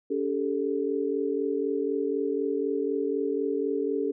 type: tone cluster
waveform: sine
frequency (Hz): 283.9 / 397.9 / 441.9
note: C#4 / G4 / A4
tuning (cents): +41 / +26 / +7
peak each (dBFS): -30 / -29 / -29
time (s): 0.1-4.12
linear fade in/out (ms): 10
effects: none